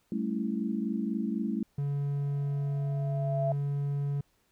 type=chord; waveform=sine; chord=A dominant seventh; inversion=third; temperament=equal; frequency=196 / 220 / 277.2 / 329.6 Hz; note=G3 / A3 / C#4 / E4; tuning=0 / 0 / 0 / 0 cents; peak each=-34 / -31 / -37 / -37 dBFS; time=0.12-1.63 s; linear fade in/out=2 ms
type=tone; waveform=triangle; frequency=142 Hz; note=C#3; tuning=42 cents sharp; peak=-26 dBFS; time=1.78-4.21 s; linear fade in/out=5 ms
type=tone with exponential growth; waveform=sine; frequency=670 Hz; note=E5; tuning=28 cents sharp; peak=-26 dBFS; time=2.14-3.52 s; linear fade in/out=2 ms; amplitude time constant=300 ms
effects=pink hiss -71 dBFS RMS until 4.51 s